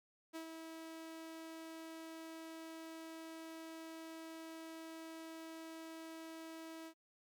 sawtooth tone with ADSR envelope, 324.2 Hz, E4, 29 cents flat, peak -39 dBFS, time 0.33-6.94 s, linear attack 28 ms, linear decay 93 ms, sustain -5 dB, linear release 71 ms, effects MP3 96 kbps

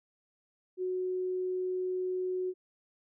sine tone, 368.2 Hz, F#4, 8 cents flat, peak -30 dBFS, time 0.77-2.54 s, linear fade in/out 50 ms, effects none

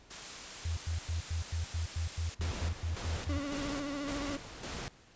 white noise, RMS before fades -44 dBFS, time 0.1-2.35 s, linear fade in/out 10 ms
sine tone bursts, 82.41 Hz, E2, in tune, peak -31 dBFS, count 13, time 0.65-3.386 s, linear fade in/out 5 ms, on 120 ms, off 98 ms
pink noise with tremolo, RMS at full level -40 dBFS, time 2.41-4.88 s, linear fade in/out 0 ms, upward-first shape square, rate 1.8 Hz, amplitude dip 55%
35% pulse tone with vibrato, 284 Hz, C#4, 42 cents sharp, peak -34 dBFS, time 3.29-4.37 s, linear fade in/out 5 ms, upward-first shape sine, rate 14 Hz, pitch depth 59 cents each way
effects pink hiss -60 dBFS RMS until 5.15 s + resampled to 16000 Hz

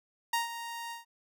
sawtooth tone with ADSR envelope, 932.3 Hz, A#5, in tune, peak -22 dBFS, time 0.33-1.05 s, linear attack 5 ms, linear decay 140 ms, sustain -12 dB, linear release 140 ms, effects none

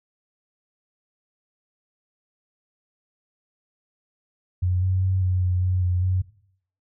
sine tone with pitch steps, 90.6 / 93.3 / 94.1 / 91.7 / 90.6 / 91.8 / 90 / 92.5 Hz, F#2 / F#2 / F#2 / F#2 / F#2 / F#2 / F#2 / F#2, -36 / +15 / +30 / -15 / -36 / -13 / -47 / 0 cents, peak -19 dBFS, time 4.62-6.22 s, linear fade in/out 10 ms, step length 200 ms, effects noise-tail reverb RT60 0.6 s tail -17 dB re dry

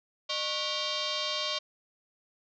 sine tone with frequency modulation, 246.9 Hz, B3, in tune, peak -29 dBFS, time 0.29-1.59 s, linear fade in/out 10 ms, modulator 855 Hz, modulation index 5.5, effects none

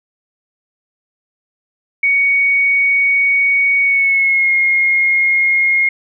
sine tone with pitch glide, 2236 to 2145 Hz, C#7 to C7, +14 to +42 cents, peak -10 dBFS, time 2.03-5.89 s, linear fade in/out 5 ms, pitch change -72 cents, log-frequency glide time 3.82-4.52 s, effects none

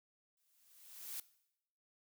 blue noise with exponential growth, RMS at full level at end -42 dBFS, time 0.37-1.2 s, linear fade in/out 2 ms, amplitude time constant 180 ms, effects noise-tail reverb RT60 0.8 s tail -19 dB re dry

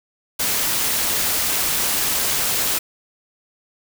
white noise with amplitude modulation, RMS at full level -19 dBFS, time 0.39-2.79 s, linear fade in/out 10 ms, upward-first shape sine, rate 289 Hz, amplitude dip 35%, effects none

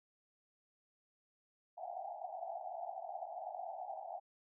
pink band-pass noise, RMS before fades -45 dBFS, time 1.77-4.2 s, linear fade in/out 20 ms, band 660 to 810 Hz, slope 96 dB/octave, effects none

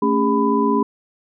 sine tone cluster, 222.3 / 278.4 / 406.4 / 998 Hz, A3 / C#4 / G#4 / B5, +18 / +8 / -38 / +18 cents, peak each -20 dBFS, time 0.02-0.83 s, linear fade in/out 5 ms, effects none

